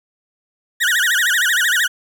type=tone with vibrato; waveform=35% pulse; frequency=1661.2 Hz; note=G#6; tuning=in tune; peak=-12 dBFS; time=0.8-1.88 s; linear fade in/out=20 ms; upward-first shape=sine; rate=13 Hz; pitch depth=250 cents each way; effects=none